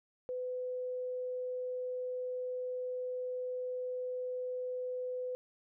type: tone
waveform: sine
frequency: 503 Hz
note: B4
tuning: 32 cents sharp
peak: -35 dBFS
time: 0.29-5.35 s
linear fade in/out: 0 ms
effects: none